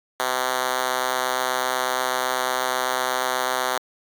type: tone with high-pass filter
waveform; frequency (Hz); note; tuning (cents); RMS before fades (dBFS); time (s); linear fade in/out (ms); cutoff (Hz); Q
5% pulse; 128.1; C3; -36; -24; 0.2-3.78; 0; 550; 0.78
effects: Opus 48 kbps